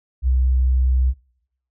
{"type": "tone", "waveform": "sine", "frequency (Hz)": 63.9, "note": "C2", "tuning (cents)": -40, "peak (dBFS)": -14, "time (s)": [0.22, 1.14], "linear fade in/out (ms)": 50, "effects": ["noise-tail reverb RT60 0.7 s tail -23 dB re dry"]}